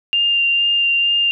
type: tone with vibrato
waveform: sine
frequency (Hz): 2794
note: F7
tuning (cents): 0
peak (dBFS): -13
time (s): 0.13-1.31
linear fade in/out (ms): 0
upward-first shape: sine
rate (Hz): 2.2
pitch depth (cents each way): 11
effects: none